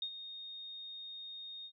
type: tone with ADSR envelope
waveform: sine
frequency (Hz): 3700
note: A#7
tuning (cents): -14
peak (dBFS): -34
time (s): 0.02-1.72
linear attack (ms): 3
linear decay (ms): 73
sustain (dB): -10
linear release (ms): 68
effects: none